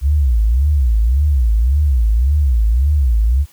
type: tone with vibrato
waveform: sine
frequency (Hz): 63.4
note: B1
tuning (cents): +46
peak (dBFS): -10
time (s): 0.01-3.46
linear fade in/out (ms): 50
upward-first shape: sine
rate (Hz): 1.8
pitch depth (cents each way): 290
effects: white hiss -49 dBFS RMS until 3.52 s